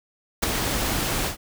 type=noise with ADSR envelope; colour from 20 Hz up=pink; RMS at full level=-18 dBFS; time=0.42-1.37 s; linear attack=17 ms; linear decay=4 ms; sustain=-7 dB; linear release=110 ms; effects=none